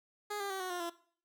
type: tone with pitch steps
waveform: 15% pulse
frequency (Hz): 415.3 / 399.3 / 383.9 / 369.1 / 354.9 / 341.2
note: G#4 / G4 / G4 / F#4 / F4 / F4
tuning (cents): 0 / +32 / -36 / -4 / +28 / -40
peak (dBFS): -30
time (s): 0.3-0.9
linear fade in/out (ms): 10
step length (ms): 100
effects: noise-tail reverb RT60 0.5 s tail -18 dB re dry

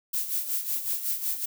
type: noise with tremolo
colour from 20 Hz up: violet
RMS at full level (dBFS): -27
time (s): 0.13-1.46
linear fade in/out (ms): 10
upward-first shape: sine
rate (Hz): 5.4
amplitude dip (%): 65
effects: none

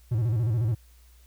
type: tone with vibrato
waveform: triangle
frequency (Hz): 113.7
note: A#2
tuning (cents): -43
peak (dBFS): -20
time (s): 0.11-0.75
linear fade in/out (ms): 10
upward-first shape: square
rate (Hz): 14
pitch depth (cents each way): 120
effects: added 60 Hz sine -52 dBFS peak until 1.26 s + white hiss -62 dBFS RMS until 1.26 s

